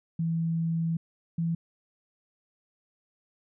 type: tone pair in turn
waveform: sine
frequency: 164.81 / 166.53 Hz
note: E3 / E3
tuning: 0 / +18 cents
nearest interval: unison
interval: 18 cents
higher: second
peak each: -25 dBFS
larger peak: neither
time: 0.19-0.97 / 1.38-1.55 s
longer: first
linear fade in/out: 5 ms
effects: none